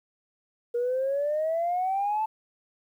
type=exponential sweep; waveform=sine; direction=up; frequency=471.9 to 885 Hz; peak=-23 dBFS; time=0.74-2.26 s; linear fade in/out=10 ms; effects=tanh soft clip ceiling -20 dBFS + 10-bit